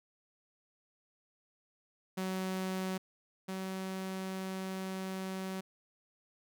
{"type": "tone pair in turn", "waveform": "sawtooth", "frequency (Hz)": [187.7, 189.33], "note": ["F#3", "F#3"], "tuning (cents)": [25, 40], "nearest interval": "unison", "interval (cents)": 15, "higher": "second", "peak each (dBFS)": [-30, -33], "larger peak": "first", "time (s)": [[2.17, 2.98], [3.48, 5.61]], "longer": "second", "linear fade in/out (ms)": 10, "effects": []}